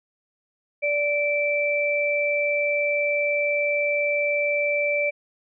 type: tone pair together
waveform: sine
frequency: 583.2 / 2333 Hz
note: D5 / D7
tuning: -12 / -12 cents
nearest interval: 2 octaves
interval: 2400 cents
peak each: -23 dBFS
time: 0.82-5.11 s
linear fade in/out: 20 ms
effects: none